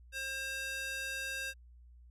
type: tone with high-pass filter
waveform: square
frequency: 534 Hz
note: C5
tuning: 35 cents sharp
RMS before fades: -39 dBFS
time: 0.12-1.54 s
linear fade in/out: 50 ms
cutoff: 1800 Hz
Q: 1.4
effects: added 60 Hz sine -54 dBFS peak until 2.1 s + resampled to 32000 Hz